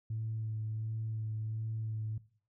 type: tone with vibrato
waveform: sine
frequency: 110 Hz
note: A2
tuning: in tune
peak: -33 dBFS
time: 0.1-2.18 s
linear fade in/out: 5 ms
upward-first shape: sine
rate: 1.4 Hz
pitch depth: 16 cents each way
effects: noise-tail reverb RT60 0.5 s tail -20 dB re dry + tanh soft clip ceiling -29 dBFS